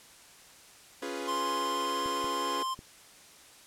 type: chord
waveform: sawtooth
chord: C# dominant seventh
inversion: none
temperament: equal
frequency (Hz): 277.2 / 349.2 / 415.3 / 493.9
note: C#4 / E#4 / G#4 / B4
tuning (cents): 0 / 0 / 0 / 0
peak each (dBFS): -36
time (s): 1.02-2.63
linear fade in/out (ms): 5
type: tone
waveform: square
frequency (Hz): 1048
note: C6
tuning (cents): +2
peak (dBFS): -31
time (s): 1.27-2.75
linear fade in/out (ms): 20
type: clicks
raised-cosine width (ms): 3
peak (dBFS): -32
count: 3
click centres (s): 2.06 / 2.243 / 2.791
effects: white hiss -54 dBFS RMS until 3.66 s + low-pass 10000 Hz 12 dB/octave